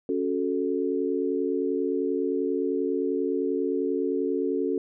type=chord; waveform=sine; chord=F# minor; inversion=second; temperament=equal; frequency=277.2 / 370 / 440 Hz; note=C#4 / F#4 / A4; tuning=0 / 0 / 0 cents; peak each=-28 dBFS; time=0.09-4.78 s; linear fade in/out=2 ms; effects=none